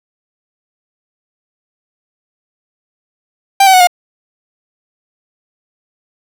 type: tone with pitch steps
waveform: 45% pulse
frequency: 787 / 762 / 737.7 / 714.2 Hz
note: G5 / G5 / F#5 / F5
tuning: +7 / -49 / -5 / +39 cents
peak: -4 dBFS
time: 3.6-3.872 s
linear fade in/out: 5 ms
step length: 68 ms
effects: none